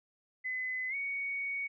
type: tone with pitch glide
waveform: sine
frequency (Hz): 2025 to 2234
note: B6 to C#7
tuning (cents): +43 to +13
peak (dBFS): -33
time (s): 0.44-1.68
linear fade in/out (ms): 20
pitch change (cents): +170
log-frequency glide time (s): 0.89-0.95
effects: none